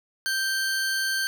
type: tone pair together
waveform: 40% pulse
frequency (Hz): 1568 / 4426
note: G6 / C#8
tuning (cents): 0 / -3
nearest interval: octave + tritone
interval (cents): 1797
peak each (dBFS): -24 / -29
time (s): 0.26-1.27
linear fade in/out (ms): 0
effects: none